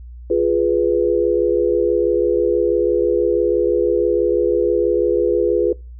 sine chord, F diminished, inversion none, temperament equal, 349.2 / 415.3 / 493.9 Hz, F4 / Ab4 / Cb5, 0 / 0 / 0 cents, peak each -18 dBFS, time 0.3-5.73 s, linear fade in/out 5 ms, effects noise-tail reverb RT60 0.3 s tail -25 dB re dry + added 60 Hz sine -33 dBFS peak until 5.99 s

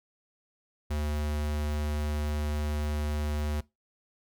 square tone, 74.7 Hz, D2, 30 cents sharp, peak -29 dBFS, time 0.9-3.61 s, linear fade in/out 10 ms, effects noise-tail reverb RT60 0.2 s tail -20 dB re dry

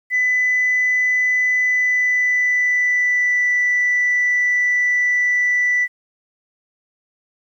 sine tone with pitch glide, 2000 to 1974.7 Hz, B6 to B6, +21 to -1 cents, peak -13 dBFS, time 0.1-5.88 s, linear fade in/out 50 ms, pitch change -22 cents, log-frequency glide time 1.64-3.5 s, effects tanh soft clip ceiling -11 dBFS + 9-bit

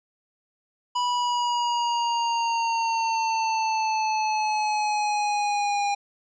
square exponential sweep, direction down, 984 to 809 Hz, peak -23 dBFS, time 0.95-5.95 s, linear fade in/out 10 ms, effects resampled to 16000 Hz

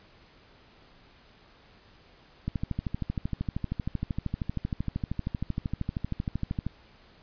click train, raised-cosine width 5 ms, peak -17 dBFS, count 55, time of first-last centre 2.48-6.666 s, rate 12.9 Hz, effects pink hiss -57 dBFS RMS until 7.22 s + resampled to 11025 Hz

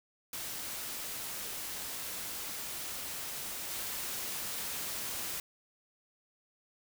white noise with level steps, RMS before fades -40 / -38 dBFS, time 0.33-5.4 s, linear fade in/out 2 ms, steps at 3.7 s, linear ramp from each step 2 ms, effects none

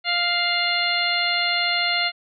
harmonic tone with a mistuned harmonic, 698.5 Hz, F5, in tune, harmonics 1 / 2 / 3 / 4 / 5 / 6, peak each -28 / -28 / -24 / -27 / -29 / -25 dBFS, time 0.04-2.12 s, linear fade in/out 50 ms, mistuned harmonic 4, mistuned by +24 cents, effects none

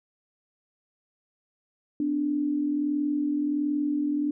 sine tone pair together, 252.3 / 293.7 Hz, B3 / D4, +37 / 0 cents, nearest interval minor third, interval 263 cents, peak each -32 / -24 dBFS, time 2-4.31 s, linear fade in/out 2 ms, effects none

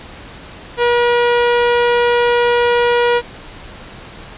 sawtooth tone, 480 Hz, B4, 49 cents flat, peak -7 dBFS, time 0.77-3.22 s, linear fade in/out 50 ms, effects pink hiss -35 dBFS RMS until 4.37 s + resampled to 8000 Hz

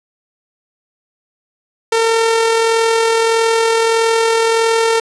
sawtooth tone with amplitude modulation, 454 Hz, A#4, 46 cents flat, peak -6 dBFS, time 1.92-5 s, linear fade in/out 5 ms, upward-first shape sine, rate 41.6 Hz, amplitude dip 30%, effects resampled to 22050 Hz + 8-bit

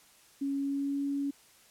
sine tone with pitch glide, 277.4 to 280.8 Hz, C#4 to C#4, +1 to +22 cents, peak -29 dBFS, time 0.41-1.31 s, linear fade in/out 10 ms, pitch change +21 cents, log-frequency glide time 0.56-1.01 s, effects white hiss -60 dBFS RMS until 1.7 s + low-pass 12000 Hz 12 dB/octave

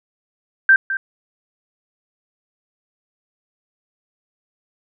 sine tone with echo, 1568 Hz, G6, in tune, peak -7 dBFS, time 0.69-0.76 s, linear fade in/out 2 ms, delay 210 ms, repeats 1, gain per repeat -12 dB, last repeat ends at 0.97 s, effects none

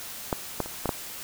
clicks, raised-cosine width 1 ms, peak -10 / -11 / -24 / -12 / -10 dBFS, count 5, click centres 0.328 / 0.603 / 0.66 / 0.857 / 0.892 s, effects white hiss -39 dBFS RMS until 1.23 s

